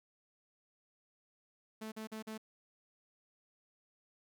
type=tone bursts; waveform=sawtooth; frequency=218.7 Hz; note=A3; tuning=10 cents flat; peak=-38 dBFS; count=4; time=1.81-2.379 s; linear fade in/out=10 ms; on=110 ms; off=43 ms; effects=none